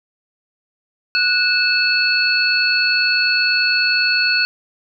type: tone cluster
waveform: sine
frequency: 1474 / 2618 / 4371 Hz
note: F#6 / E7 / C#8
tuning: -7 / -13 / -25 cents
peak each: -18 dBFS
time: 1.15-4.45 s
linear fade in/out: 0 ms
effects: none

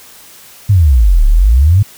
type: exponential two-way sweep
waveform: sine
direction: down then up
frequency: 107.4 to 34.04 to 107.4 Hz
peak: -4 dBFS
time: 0.69-1.83 s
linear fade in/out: 10 ms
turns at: 1.26 s
effects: white hiss -38 dBFS RMS until 1.97 s

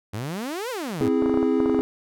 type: exponential two-way sweep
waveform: sawtooth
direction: up then down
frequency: 96.8 to 534 to 96.8 Hz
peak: -24 dBFS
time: 0.13-1.09 s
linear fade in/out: 10 ms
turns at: 0.7 s
type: chord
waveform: triangle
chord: C augmented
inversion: none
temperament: equal with one note detuned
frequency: 261.6 / 327.5 / 415.3 Hz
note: C4 / E4 / G#4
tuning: 0 / -11 / 0 cents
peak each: -20 / -22 / -21 dBFS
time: 1.01-1.81 s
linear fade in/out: 0 ms
type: clicks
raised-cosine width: 1 ms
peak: -15 dBFS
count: 11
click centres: 1.223 / 1.26 / 1.296 / 1.342 / 1.374 / 1.429 / 1.603 / 1.659 / 1.697 / 1.746 / 1.791 s
effects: none

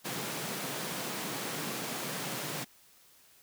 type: high-pass noise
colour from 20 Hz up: pink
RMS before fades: -37 dBFS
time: 0.04-2.65 s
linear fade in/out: 20 ms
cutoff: 130 Hz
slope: 48 dB/octave
effects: white hiss -61 dBFS RMS until 3.42 s

